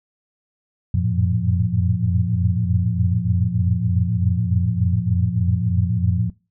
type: tone cluster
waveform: sine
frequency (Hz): 88.8 / 92.1 / 108.6 / 115.8 / 174.6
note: F2 / F#2 / A2 / A#2 / F3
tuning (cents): +29 / -7 / -22 / -11 / 0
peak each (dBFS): -23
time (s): 0.94-6.3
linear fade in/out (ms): 5
effects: noise-tail reverb RT60 0.3 s tail -22 dB re dry